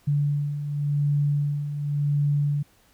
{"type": "beating tone pair", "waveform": "sine", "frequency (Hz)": [144.2, 145.11], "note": ["D3", "D3"], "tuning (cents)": [-31, -20], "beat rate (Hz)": 0.91, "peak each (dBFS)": [-29, -22], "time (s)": [0.07, 2.63], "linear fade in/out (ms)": 10, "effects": ["pink hiss -60 dBFS RMS until 2.93 s"]}